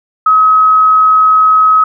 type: tone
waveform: sine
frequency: 1275 Hz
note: D#6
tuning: 42 cents sharp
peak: -4 dBFS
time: 0.26-1.84 s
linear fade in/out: 5 ms
effects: none